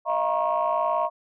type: tone cluster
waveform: sine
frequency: 628 / 687 / 945 / 1088 Hz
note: D#5 / F5 / A#5 / C#6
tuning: +16 / -29 / +23 / -33 cents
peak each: -26 dBFS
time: 0.05-1.1 s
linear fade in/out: 50 ms
effects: tanh soft clip ceiling -14 dBFS